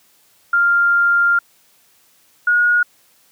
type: tone pair in turn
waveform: sine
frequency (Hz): 1396.9 / 1442.8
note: F6 / F#6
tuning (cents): 0 / -44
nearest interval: minor second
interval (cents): 56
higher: second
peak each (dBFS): -11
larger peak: neither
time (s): 0.53-1.39 / 2.47-2.83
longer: first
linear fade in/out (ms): 5
effects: white hiss -55 dBFS RMS until 3.31 s + high-pass 80 Hz 12 dB/octave